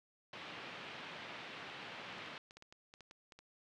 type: band-pass noise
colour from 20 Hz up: white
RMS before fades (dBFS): -49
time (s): 0.33-2.38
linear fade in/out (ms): 2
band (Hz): 110 to 3300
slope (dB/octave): 24
type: clicks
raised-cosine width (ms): 0.2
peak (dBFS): -38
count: 12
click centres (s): 2.127 / 2.184 / 2.261 / 2.509 / 2.57 / 2.624 / 2.725 / 2.939 / 3.007 / 3.111 / 3.322 / 3.39
effects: none